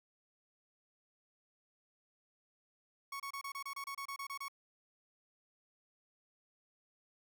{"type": "tone bursts", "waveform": "30% pulse", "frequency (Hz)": 1108.7, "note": "C#6", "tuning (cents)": 0, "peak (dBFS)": -38, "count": 13, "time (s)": [3.12, 4.483], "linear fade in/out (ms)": 5, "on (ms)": 79, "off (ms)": 28, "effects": []}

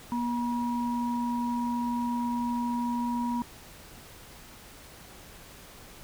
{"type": "tone pair together", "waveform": "sine", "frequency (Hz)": [240, 960], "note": ["B3", "B5"], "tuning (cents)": [-49, -49], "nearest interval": "2 octaves", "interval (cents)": 2400, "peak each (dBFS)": [-28, -32], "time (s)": [0.12, 3.42], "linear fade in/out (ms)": 0, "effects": ["pink hiss -49 dBFS RMS until 6.03 s"]}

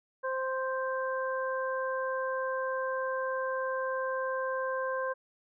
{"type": "harmonic tone", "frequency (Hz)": 523.3, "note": "C5", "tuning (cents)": 0, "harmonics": [1, 2, 3], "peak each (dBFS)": [-32, -35, -37], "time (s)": [0.23, 5.14], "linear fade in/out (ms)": 20, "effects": []}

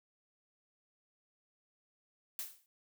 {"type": "noise with exponential decay", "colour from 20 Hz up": "blue", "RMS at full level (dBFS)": -37, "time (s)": [2.39, 2.66], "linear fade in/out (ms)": 0, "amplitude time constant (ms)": 57, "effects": []}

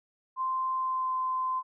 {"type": "tone with pitch glide", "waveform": "sine", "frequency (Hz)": [1042, 1033], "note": ["C6", "C6"], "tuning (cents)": [-7, -22], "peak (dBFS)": -27, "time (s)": [0.36, 1.63], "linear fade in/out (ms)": 50, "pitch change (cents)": -15, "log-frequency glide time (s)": [0.74, 1.14], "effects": []}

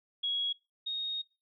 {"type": "tone pair in turn", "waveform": "sine", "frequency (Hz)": [3322, 3729], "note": ["G#7", "A#7"], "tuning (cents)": [0, 0], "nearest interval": "major second", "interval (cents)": 200, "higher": "second", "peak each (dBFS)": [-29, -32], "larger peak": "first", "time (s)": [[0.23, 0.53], [0.86, 1.22]], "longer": "second", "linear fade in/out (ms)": 10, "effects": ["noise-tail reverb RT60 0.3 s tail -25 dB re dry"]}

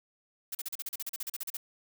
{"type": "noise bursts", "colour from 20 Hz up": "blue", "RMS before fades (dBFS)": -36, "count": 16, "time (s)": [0.52, 1.57], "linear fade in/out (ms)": 5, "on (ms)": 30, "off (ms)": 38, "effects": []}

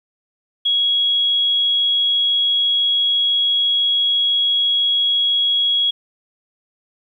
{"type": "tone", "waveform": "sine", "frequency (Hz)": 3322, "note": "G#7", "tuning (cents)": 0, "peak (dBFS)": -14, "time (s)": [0.65, 5.91], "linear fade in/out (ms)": 10, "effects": ["9-bit"]}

